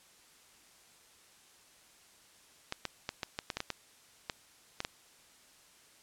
clicks, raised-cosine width 0.2 ms, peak -17 dBFS, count 12, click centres 2.724 / 2.853 / 3.091 / 3.232 / 3.389 / 3.502 / 3.57 / 3.604 / 3.703 / 4.298 / 4.804 / 4.849 s, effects white hiss -61 dBFS RMS until 6.02 s + low-pass 10000 Hz 12 dB/octave

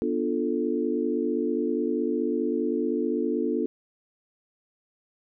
sine chord, B half-diminished seventh, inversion none, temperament equal with one note detuned, 244.1 / 293.7 / 349.2 / 440 Hz, B3 / D4 / F4 / A4, -20 / 0 / 0 / 0 cents, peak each -29 dBFS, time 0.02-3.66 s, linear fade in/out 0 ms, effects none

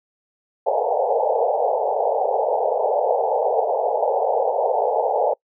pink band-pass noise, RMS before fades -20 dBFS, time 0.66-5.34 s, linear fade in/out 10 ms, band 440 to 880 Hz, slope 96 dB/octave, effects noise-tail reverb RT60 0.1 s tail -26 dB re dry

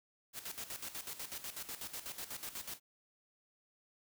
white noise with tremolo, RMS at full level -43 dBFS, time 0.33-2.8 s, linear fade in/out 50 ms, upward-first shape square, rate 8.1 Hz, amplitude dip 70%, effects none

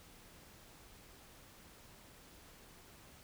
silence, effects pink hiss -59 dBFS RMS until 3.23 s

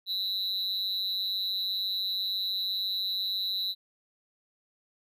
triangle tone with amplitude modulation, 3951 Hz, B7, in tune, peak -23 dBFS, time 0.06-3.75 s, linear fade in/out 50 ms, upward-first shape sine, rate 192 Hz, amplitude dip 90%, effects none

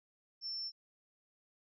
sine tone, 5380 Hz, E8, 34 cents sharp, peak -38 dBFS, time 0.41-0.72 s, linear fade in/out 50 ms, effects none

